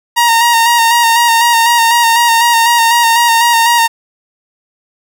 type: tone with vibrato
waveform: sawtooth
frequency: 932.3 Hz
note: A#5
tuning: in tune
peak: -3 dBFS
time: 0.16-3.88 s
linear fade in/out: 20 ms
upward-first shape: square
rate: 4 Hz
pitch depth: 28 cents each way
effects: none